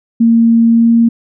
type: tone with pitch glide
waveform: sine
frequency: 230 to 231.6 Hz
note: A#3 to A#3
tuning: -23 to -11 cents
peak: -5 dBFS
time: 0.2-1.09 s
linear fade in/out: 10 ms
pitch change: +12 cents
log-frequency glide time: 0.68-0.92 s
effects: none